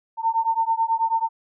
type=beating tone pair; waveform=sine; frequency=901 / 910.2 Hz; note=A5 / A#5; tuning=+41 / -42 cents; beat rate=9.2 Hz; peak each=-22 dBFS; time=0.17-1.29 s; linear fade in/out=50 ms; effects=none